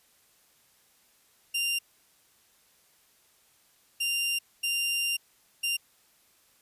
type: tone bursts at uneven times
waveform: sawtooth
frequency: 2785 Hz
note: F7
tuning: 5 cents flat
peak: -23 dBFS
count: 4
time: 1.54-1.79 / 4-4.39 / 4.63-5.17 / 5.63-5.77 s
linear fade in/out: 10 ms
effects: white hiss -64 dBFS RMS until 6.61 s + resampled to 32000 Hz